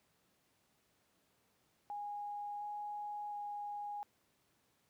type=tone with pitch steps; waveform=sine; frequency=823 / 830 / 824 Hz; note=G#5 / G#5 / G#5; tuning=-16 / -1 / -14 cents; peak=-40 dBFS; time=1.9-4.03 s; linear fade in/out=0 ms; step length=710 ms; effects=pink hiss -75 dBFS RMS until 4.89 s + high-pass 100 Hz 12 dB/octave